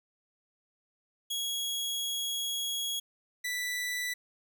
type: tone pair in turn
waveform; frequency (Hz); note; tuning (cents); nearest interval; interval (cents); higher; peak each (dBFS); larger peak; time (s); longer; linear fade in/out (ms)
sawtooth; 3322 / 1975.3; G#7 / B6; 0 / 0; major sixth; 900; first; -28; neither; 1.3-3 / 3.44-4.14; first; 10
effects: none